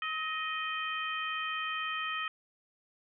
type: harmonic tone with a mistuned harmonic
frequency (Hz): 622.3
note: D#5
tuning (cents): 0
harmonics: 2 / 3 / 4 / 5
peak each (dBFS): -36 / -38 / -39 / -40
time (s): 0.02-2.28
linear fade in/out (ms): 2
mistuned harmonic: 2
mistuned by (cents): +40
effects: none